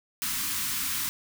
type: band-stop noise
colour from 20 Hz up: white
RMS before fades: -30 dBFS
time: 0.22-1.09 s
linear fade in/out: 0 ms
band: 320 to 970 Hz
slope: 48 dB/octave
effects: none